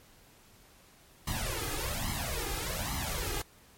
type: noise with flanger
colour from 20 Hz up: pink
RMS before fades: -34 dBFS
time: 1.27-3.42 s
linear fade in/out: 5 ms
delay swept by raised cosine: 0.97 to 2.47 ms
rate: 1.2 Hz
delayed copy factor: +0.9
effects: pink hiss -59 dBFS RMS until 3.77 s + MP3 64 kbps